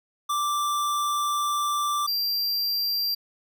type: tone pair in turn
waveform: square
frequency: 1174.7 / 4725 Hz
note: D6 / D8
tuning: 0 / +10 cents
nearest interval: 2 octaves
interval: 2410 cents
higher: second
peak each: -24 dBFS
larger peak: neither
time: 0.29-2.07 / 2.07-3.15 s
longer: first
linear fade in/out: 10 ms
effects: none